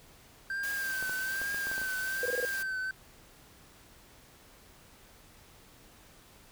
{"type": "tone with vibrato", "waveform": "triangle", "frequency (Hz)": 1568, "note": "G6", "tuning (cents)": 0, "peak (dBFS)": -30, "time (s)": [0.5, 2.91], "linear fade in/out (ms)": 2, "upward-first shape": "triangle", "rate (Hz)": 1.2, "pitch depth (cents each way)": 63}
{"type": "noise", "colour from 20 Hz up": "white", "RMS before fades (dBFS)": -42, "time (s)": [0.63, 2.63], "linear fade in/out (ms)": 5}
{"type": "clicks", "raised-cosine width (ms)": 1, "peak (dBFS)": -29, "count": 8, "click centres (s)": [1.026, 1.095, 1.416, 1.545, 1.67, 1.715, 1.78, 1.816]}
{"type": "tone bursts", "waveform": "sine", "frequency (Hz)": 493.9, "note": "B4", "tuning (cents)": 0, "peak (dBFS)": -29, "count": 5, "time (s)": [2.23, 2.451], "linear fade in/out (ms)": 2, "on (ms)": 25, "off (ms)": 24}
{"effects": ["pink hiss -57 dBFS RMS until 6.51 s"]}